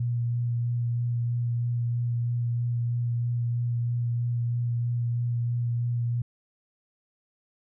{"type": "tone with vibrato", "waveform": "sine", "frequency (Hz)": 119.4, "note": "A#2", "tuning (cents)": 42, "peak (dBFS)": -24, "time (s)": [0, 6.22], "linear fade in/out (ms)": 5, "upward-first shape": "sine", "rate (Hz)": 3.1, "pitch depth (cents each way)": 13, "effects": []}